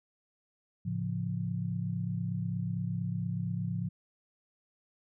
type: chord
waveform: sine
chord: A augmented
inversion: none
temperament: equal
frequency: 110 / 138.59 / 174.61 Hz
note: A2 / C#3 / E#3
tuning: 0 / 0 / 0 cents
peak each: -35 / -37 / -34 dBFS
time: 0.85-3.89 s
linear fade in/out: 10 ms
effects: none